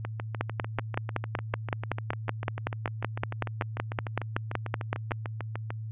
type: two click trains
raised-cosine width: 0.5 ms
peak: -12 / -19 dBFS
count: 26 / 39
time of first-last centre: 0.41-5.118 / 0.05-5.705 s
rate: 5.31 / 6.72 Hz
effects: added 110 Hz sine -34 dBFS peak until 5.91 s + resampled to 8000 Hz